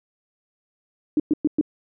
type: tone bursts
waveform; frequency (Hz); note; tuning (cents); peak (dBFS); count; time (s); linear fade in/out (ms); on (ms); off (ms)
sine; 302.6; D#4; -48; -15; 4; 1.17-1.612; 2; 28; 110
effects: none